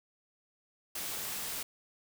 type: noise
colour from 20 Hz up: white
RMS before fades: -38 dBFS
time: 0.95-1.63 s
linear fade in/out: 5 ms
effects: none